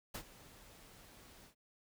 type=noise with ADSR envelope; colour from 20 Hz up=pink; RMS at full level=-42 dBFS; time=0.14-1.55 s; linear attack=9 ms; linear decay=76 ms; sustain=-17 dB; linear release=96 ms; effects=none